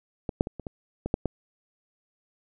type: clicks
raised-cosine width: 2 ms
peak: -16 / -7 / -19 / -23 / -21 / -16 / -9 / -12 dBFS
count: 8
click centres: 0.292 / 0.409 / 0.471 / 0.597 / 0.668 / 1.06 / 1.141 / 1.257 s
effects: none